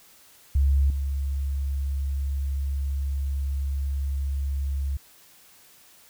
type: tone with level steps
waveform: sine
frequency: 69.1 Hz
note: C#2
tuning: 5 cents flat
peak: -17 / -24 dBFS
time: 0.55-4.97 s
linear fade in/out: 5 ms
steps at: 0.9 s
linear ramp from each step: 2 ms
effects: white hiss -54 dBFS RMS until 6.09 s